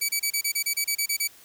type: tone bursts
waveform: 10% pulse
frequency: 2286 Hz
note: D7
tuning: 47 cents flat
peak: -14 dBFS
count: 12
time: 0.01-1.277 s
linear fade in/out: 10 ms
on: 79 ms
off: 29 ms
effects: white hiss -52 dBFS RMS until 1.44 s